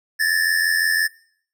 square tone pair together, 1727.2 / 1813 Hz, A6 / A#6, -33 / -49 cents, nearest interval minor second, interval 84 cents, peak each -19 / -22 dBFS, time 0.19-1.08 s, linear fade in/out 20 ms, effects noise-tail reverb RT60 0.6 s tail -22 dB re dry

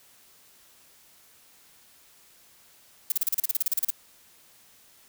violet noise bursts, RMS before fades -24 dBFS, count 15, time 3.1-3.904 s, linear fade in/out 2 ms, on 20 ms, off 36 ms, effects white hiss -57 dBFS RMS until 5.08 s

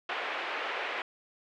white band-pass noise, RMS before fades -35 dBFS, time 0.09-1.02 s, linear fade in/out 2 ms, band 380 to 2600 Hz, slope 24 dB/octave, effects none

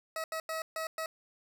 20% pulse tone bursts at uneven times, 642 Hz, E5, 46 cents flat, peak -29 dBFS, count 5, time 0.16-0.24 / 0.32-0.4 / 0.49-0.62 / 0.76-0.87 / 0.98-1.06 s, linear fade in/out 2 ms, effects none

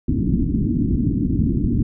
white low-pass noise, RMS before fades -19 dBFS, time 0.08-1.83 s, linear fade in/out 5 ms, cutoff 300 Hz, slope 48 dB/octave, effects none

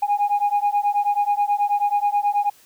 sine beating tone pair, 816 / 825.3 Hz, G#5 / G#5, -31 / -11 cents, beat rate 9.3 Hz, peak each -19 dBFS, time 0.02-2.5 s, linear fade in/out 10 ms, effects tanh soft clip ceiling -13 dBFS + white hiss -53 dBFS RMS until 2.65 s

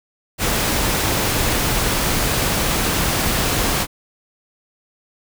pink noise, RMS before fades -19 dBFS, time 0.38-3.87 s, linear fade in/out 50 ms, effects none

